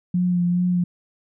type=tone with vibrato; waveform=sine; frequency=177.4 Hz; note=F3; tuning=27 cents sharp; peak=-17 dBFS; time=0.14-0.84 s; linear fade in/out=5 ms; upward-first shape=sine; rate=2.4 Hz; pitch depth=24 cents each way; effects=none